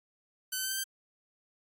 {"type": "tone with pitch steps", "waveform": "5% pulse", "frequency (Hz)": [1518, 1530.3, 1542.8, 1555.3, 1567.9], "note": ["F#6", "G6", "G6", "G6", "G6"], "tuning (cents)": [44, -42, -28, -14, 0], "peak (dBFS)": -21, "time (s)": [0.52, 0.84], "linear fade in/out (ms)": 10, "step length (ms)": 64, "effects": ["AAC 48 kbps"]}